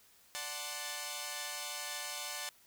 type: chord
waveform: 5% pulse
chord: D dominant seventh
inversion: none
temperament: equal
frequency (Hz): 587.3 / 740 / 880 / 1046.5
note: D5 / F#5 / A5 / C6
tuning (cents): 0 / 0 / 0 / 0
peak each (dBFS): -33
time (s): 0.35-2.49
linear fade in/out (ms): 0
effects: white hiss -64 dBFS RMS until 2.66 s